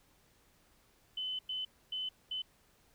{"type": "tone bursts at uneven times", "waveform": "sine", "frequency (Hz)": 3030, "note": "F#7", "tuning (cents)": 40, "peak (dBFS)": -35, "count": 4, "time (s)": [[1.17, 1.39], [1.49, 1.65], [1.92, 2.09], [2.31, 2.42]], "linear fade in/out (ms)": 5, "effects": ["pink hiss -68 dBFS RMS until 2.94 s"]}